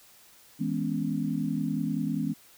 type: chord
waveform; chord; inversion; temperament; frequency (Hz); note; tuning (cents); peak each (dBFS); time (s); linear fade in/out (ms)
sine; C# minor seventh; first; equal with one note detuned; 161.98 / 207.7 / 246.9 / 277.2; E3 / G#3 / B3 / C#4; -30 / 0 / 0 / 0; -32; 0.59-2.34; 20
effects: white hiss -56 dBFS RMS until 2.57 s